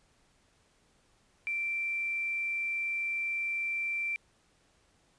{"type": "tone with quantisation", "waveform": "sine", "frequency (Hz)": 2349, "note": "D7", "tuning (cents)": 0, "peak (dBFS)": -30, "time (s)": [1.47, 4.16], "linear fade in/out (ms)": 0, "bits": 9, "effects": ["pink hiss -68 dBFS RMS until 5.18 s", "resampled to 22050 Hz"]}